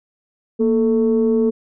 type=tone pair together; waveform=sine; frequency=233.1 / 440 Hz; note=A#3 / A4; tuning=0 / 0 cents; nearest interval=major seventh; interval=1100 cents; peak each=-15 dBFS; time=0.59-1.51 s; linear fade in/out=20 ms; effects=tanh soft clip ceiling -8 dBFS